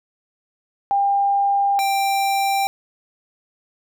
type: tone pair in turn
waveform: sine / square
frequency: 799 / 787.5 Hz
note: G5 / G5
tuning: +33 / +8 cents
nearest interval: unison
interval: 25 cents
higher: first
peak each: -15 / -18 dBFS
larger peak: first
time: 0.91-1.79 / 1.79-2.67 s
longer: neither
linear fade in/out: 0 ms
effects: none